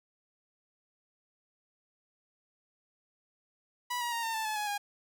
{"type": "tone with pitch steps", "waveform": "sawtooth", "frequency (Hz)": [980, 954.9, 930.4, 906.5, 883.2, 860.6, 838.5, 817], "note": ["B5", "A#5", "A#5", "A#5", "A5", "A5", "G#5", "G#5"], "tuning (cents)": [-14, 41, -4, -49, 6, -39, 16, -29], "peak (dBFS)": -28, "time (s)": [3.9, 4.78], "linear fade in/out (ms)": 10, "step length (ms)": 110, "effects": []}